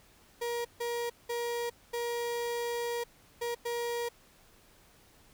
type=tone bursts at uneven times; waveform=35% pulse; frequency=473.9 Hz; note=A#4; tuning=28 cents sharp; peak=-30 dBFS; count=6; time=0.41-0.65 / 0.8-1.1 / 1.29-1.7 / 1.93-3.04 / 3.41-3.55 / 3.65-4.09 s; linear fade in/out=10 ms; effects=pink hiss -61 dBFS RMS until 5.33 s